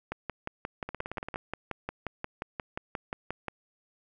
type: two click trains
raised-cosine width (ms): 0.5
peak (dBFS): -18 / -21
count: 20 / 9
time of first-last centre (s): 0.12-3.483 / 0.89-1.342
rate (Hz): 5.65 / 17.7
effects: none